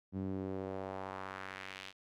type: tone with band-pass filter sweep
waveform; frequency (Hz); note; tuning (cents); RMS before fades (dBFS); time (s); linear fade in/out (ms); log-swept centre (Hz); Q
sawtooth; 95.5; G2; -45; -42; 0.12-1.93; 50; 210 to 3300; 1.5
effects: none